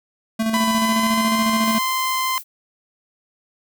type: tone with tremolo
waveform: square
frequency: 222.6 Hz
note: A3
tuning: 20 cents sharp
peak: -18 dBFS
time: 0.39-1.79 s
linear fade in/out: 10 ms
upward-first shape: square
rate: 14 Hz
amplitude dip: 40%
type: tone with pitch glide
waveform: sawtooth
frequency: 1000 to 1038.9 Hz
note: B5 to C6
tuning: +21 to -13 cents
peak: -16 dBFS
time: 0.54-2.38 s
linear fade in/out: 0 ms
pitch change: +66 cents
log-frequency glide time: 0.72-1.4 s
type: noise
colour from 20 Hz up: violet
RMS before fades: -32 dBFS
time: 1.62-2.44 s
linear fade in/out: 50 ms
effects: none